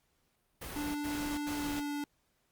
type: noise bursts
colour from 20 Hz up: pink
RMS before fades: -42 dBFS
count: 3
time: 0.61-1.804 s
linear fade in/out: 10 ms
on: 340 ms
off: 87 ms
type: tone with pitch glide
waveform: square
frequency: 293.4 to 290.2 Hz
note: D4 to D4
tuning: -2 to -21 cents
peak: -35 dBFS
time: 0.76-2.04 s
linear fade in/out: 2 ms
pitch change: -19 cents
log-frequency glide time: 1.51-1.66 s
effects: pink hiss -75 dBFS RMS until 2.51 s + Opus 48 kbps